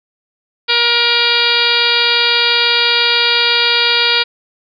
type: harmonic tone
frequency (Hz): 474.1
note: A#4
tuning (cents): +29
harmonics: 1 / 2 / 3 / 4 / 5 / 6 / 7 / 8 / 9 / 10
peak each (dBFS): -23 / -23 / -19 / -23 / -17 / -20 / -19 / -17 / -21 / -19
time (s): 0.68-4.24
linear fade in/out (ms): 20
effects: none